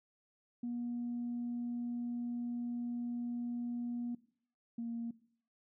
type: tone pair in turn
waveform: sine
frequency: 240 / 232.9 Hz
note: B3 / A#3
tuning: -49 / -1 cents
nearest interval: minor second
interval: 52 cents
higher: first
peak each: -35 / -36 dBFS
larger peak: first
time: 0.63-4.15 / 4.78-5.11 s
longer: first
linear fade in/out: 5 ms
effects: noise-tail reverb RT60 0.6 s tail -20 dB re dry + tanh soft clip ceiling -32 dBFS